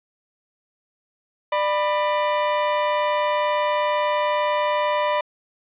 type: tone pair together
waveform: 40% pulse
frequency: 596.3 / 987.8 Hz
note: D5 / B5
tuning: +26 / 0 cents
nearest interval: major sixth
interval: 874 cents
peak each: -21 dBFS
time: 1.52-5.21 s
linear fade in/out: 5 ms
effects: resampled to 8000 Hz + 9-bit